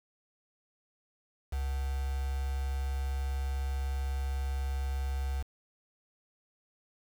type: tone with quantisation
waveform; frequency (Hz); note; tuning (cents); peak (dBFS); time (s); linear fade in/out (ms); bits
sine; 67.7; C#2; -40; -30; 1.52-5.43; 10; 7
effects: none